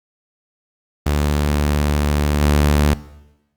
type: tone with level steps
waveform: sawtooth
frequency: 73.5 Hz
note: D2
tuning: 2 cents sharp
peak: -11 / -8 dBFS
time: 1.06-2.94 s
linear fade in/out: 5 ms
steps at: 2.41 s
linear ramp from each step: 10 ms
effects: noise-tail reverb RT60 1.0 s tail -19 dB re dry + Opus 24 kbps